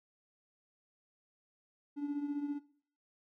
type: tone with tremolo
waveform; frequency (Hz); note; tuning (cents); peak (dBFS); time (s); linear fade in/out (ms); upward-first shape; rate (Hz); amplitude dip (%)
triangle; 288.5; D4; -31; -27; 1.96-2.6; 50; triangle; 15; 75
effects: noise-tail reverb RT60 0.5 s tail -19 dB re dry + tanh soft clip ceiling -29 dBFS